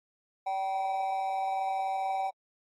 triangle tone with amplitude modulation, 770 Hz, G5, 31 cents flat, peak -24 dBFS, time 0.46-2.3 s, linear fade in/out 10 ms, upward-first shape sine, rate 193 Hz, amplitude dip 65%, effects AAC 32 kbps

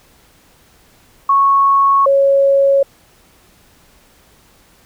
sine tone pair in turn, 1104 / 552 Hz, C#6 / C#5, -7 / -7 cents, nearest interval octave, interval 1200 cents, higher first, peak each -8 dBFS, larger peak neither, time 1.29-2.06 / 2.06-2.83 s, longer neither, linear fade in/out 5 ms, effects pink hiss -50 dBFS RMS until 4.85 s

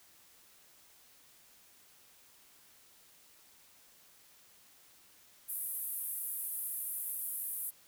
pink band-pass noise, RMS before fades -39 dBFS, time 5.48-7.71 s, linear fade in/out 20 ms, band 10000 to 15000 Hz, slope 48 dB/octave, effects white hiss -62 dBFS RMS until 7.87 s

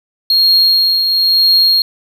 triangle tone with tremolo, 4259 Hz, C8, 30 cents sharp, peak -5 dBFS, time 0.3-1.82 s, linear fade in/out 2 ms, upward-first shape triangle, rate 1 Hz, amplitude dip 45%, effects none

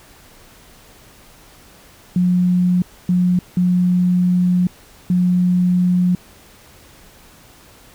sine tone bursts at uneven times, 179.5 Hz, F3, 48 cents sharp, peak -12 dBFS, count 4, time 2.16-2.82 / 3.09-3.39 / 3.57-4.67 / 5.1-6.15 s, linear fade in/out 2 ms, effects pink hiss -46 dBFS RMS until 7.94 s

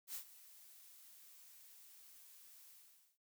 blue noise with ADSR envelope, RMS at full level -44 dBFS, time 0.07-3.18 s, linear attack 75 ms, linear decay 91 ms, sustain -17 dB, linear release 480 ms, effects noise-tail reverb RT60 0.2 s tail -18 dB re dry

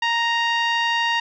10% pulse tone with low-pass filter, 932.3 Hz, A#5, in tune, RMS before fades -21 dBFS, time 0.02-1.2 s, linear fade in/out 5 ms, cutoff 2700 Hz, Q 0.88, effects none

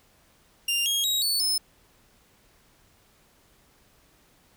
sawtooth tone with pitch steps, 2794 / 3266 / 3817 / 4461 / 5214 Hz, F7 / G#7 / A#7 / C#8 / E8, 0 / -30 / +40 / +10 / -20 cents, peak -20 dBFS, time 0.68-1.58 s, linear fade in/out 5 ms, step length 180 ms, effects pink hiss -61 dBFS RMS until 4.56 s

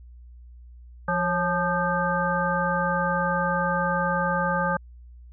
harmonic tone with a mistuned harmonic, 173.8 Hz, F3, 8 cents flat, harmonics 1 / 3 / 5 / 7 / 9, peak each -28 / -28 / -28 / -28 / -28 dBFS, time 1.08-4.77 s, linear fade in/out 5 ms, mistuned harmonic 3, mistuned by +75 cents, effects added 60 Hz sine -43 dBFS peak until 5.32 s

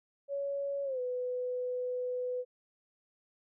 sine tone with pitch glide, 560 to 498.9 Hz, C#5 to B4, +18 to +17 cents, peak -32 dBFS, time 0.28-2.45 s, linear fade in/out 50 ms, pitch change -201 cents, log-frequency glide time 0.84-1 s, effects none

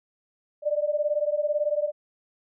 sine beating tone pair, 587.3 / 605.3 Hz, D5 / D#5, 0 / -48 cents, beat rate 18 Hz, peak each -25 / -26 dBFS, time 0.62-1.92 s, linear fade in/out 50 ms, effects none

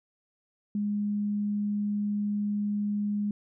sine tone, 206.4 Hz, G#3, 10 cents flat, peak -26 dBFS, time 0.75-3.31 s, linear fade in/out 2 ms, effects none

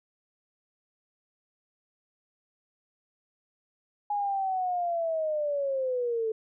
sine linear sweep, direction down, 830.6 to 435.3 Hz, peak -26 dBFS, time 4.1-6.32 s, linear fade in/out 5 ms, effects none

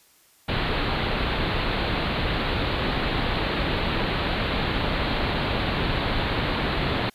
pink low-pass noise, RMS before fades -25 dBFS, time 0.48-7.1 s, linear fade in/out 10 ms, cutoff 4300 Hz, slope 96 dB/octave, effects white hiss -58 dBFS RMS until 7.14 s + resampled to 32000 Hz

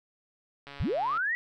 click train, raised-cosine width 0.3 ms, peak -28 dBFS, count 72, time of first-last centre 0.67-1.174 s, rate 141 Hz
sine linear sweep, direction up, 38.51 to 1975.5 Hz, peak -26 dBFS, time 0.8-1.35 s, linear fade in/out 0 ms
effects none

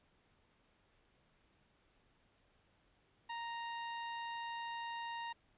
sawtooth tone, 932.3 Hz, A#5, in tune, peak -37 dBFS, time 3.29-5.33 s, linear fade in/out 10 ms, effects pink hiss -73 dBFS RMS until 5.57 s + resampled to 8000 Hz

